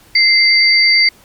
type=tone pair together; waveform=sine; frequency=2087 / 4639 Hz; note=C7 / D8; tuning=-5 / -22 cents; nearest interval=octave + major second; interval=1383 cents; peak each=-10 dBFS; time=0.15-1.09 s; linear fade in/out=5 ms; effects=pink hiss -46 dBFS RMS until 1.24 s + MP3 96 kbps